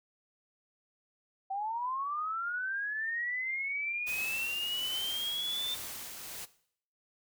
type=linear sweep; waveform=sine; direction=up; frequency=759 to 3589 Hz; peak=-32 dBFS; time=1.5-5.75 s; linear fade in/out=10 ms
type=noise with tremolo; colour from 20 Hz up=white; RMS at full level=-41 dBFS; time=4.06-6.46 s; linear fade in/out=20 ms; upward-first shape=sine; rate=1.3 Hz; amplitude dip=35%
effects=noise-tail reverb RT60 0.6 s tail -17 dB re dry